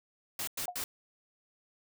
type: noise bursts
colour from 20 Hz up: white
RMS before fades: -36 dBFS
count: 3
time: 0.39-0.84 s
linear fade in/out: 2 ms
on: 84 ms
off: 99 ms
type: tone with exponential decay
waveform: sine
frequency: 717 Hz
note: F5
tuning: 45 cents sharp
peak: -30 dBFS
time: 0.68-0.78 s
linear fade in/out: 2 ms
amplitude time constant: 20 ms
effects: none